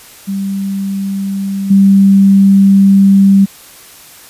sine tone with level steps, 196 Hz, G3, in tune, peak -14 / -3 dBFS, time 0.27-3.46 s, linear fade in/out 20 ms, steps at 1.7 s, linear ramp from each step 10 ms, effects white hiss -37 dBFS RMS until 4.29 s + resampled to 32000 Hz

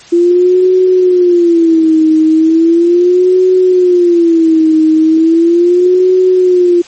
sine tone with vibrato, 341.3 Hz, F4, 40 cents flat, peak -4 dBFS, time 0.12-6.82 s, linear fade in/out 10 ms, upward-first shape sine, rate 0.37 Hz, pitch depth 140 cents each way, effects white hiss -36 dBFS RMS until 6.87 s + MP3 32 kbps

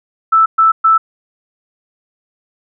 sine tone bursts, 1318.5 Hz, E6, in tune, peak -6 dBFS, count 3, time 0.32-0.98 s, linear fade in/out 10 ms, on 140 ms, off 120 ms, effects none

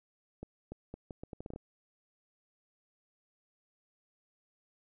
accelerating click train, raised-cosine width 2 ms, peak -29 dBFS, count 11, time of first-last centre 0.43-1.561 s, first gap 290 ms, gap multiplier 0.76, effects none

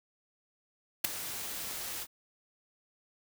white noise with ADSR envelope, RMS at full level -22 dBFS, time 1.04-2.07 s, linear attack 9 ms, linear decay 5 ms, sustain -17 dB, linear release 49 ms, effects none

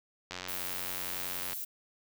click train, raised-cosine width 0.2 ms, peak -21 dBFS, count 112, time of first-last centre 0.31-1.531 s, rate 90.9 Hz
violet noise, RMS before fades -38 dBFS, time 0.48-1.65 s, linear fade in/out 10 ms
effects none

